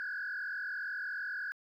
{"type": "tone with frequency modulation", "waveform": "sine", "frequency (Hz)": 1572, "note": "G6", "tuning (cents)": 4, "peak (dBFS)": -34, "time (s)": [0, 1.52], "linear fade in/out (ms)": 0, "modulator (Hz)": 43, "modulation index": 2.5, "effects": ["tanh soft clip ceiling -32 dBFS", "12-bit"]}